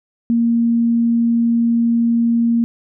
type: tone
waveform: sine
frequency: 233.1 Hz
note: A#3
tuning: in tune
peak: -12 dBFS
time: 0.3-2.64 s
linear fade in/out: 0 ms
effects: none